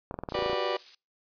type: clicks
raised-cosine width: 1 ms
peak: -20 dBFS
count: 12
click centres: 0.111 / 0.142 / 0.189 / 0.236 / 0.288 / 0.322 / 0.352 / 0.389 / 0.424 / 0.461 / 0.498 / 0.531 s
type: noise with tremolo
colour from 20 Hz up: violet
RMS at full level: -36 dBFS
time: 0.29-0.95 s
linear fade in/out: 5 ms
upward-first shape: square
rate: 14 Hz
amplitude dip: 30%
type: chord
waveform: 30% pulse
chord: G major seventh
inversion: third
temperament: just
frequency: 367.5 / 392 / 490 / 588 Hz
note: F#4 / G4 / B4 / D5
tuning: -12 / 0 / -14 / +2 cents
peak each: -31 / -33 / -30 / -29 dBFS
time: 0.34-0.77 s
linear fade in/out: 5 ms
effects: noise-tail reverb RT60 0.3 s tail -26 dB re dry + resampled to 11025 Hz